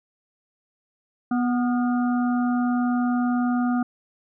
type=harmonic tone with a mistuned harmonic; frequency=245.4 Hz; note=B3; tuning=11 cents flat; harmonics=1 / 3 / 5 / 6; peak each=-20 / -30 / -34 / -36 dBFS; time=1.31-3.83 s; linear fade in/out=5 ms; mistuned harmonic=6; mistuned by=-58 cents; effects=none